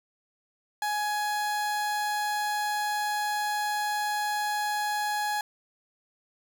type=tone; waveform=30% pulse; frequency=837 Hz; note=G#5; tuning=13 cents sharp; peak=-24 dBFS; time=0.82-5.41 s; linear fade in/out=2 ms; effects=none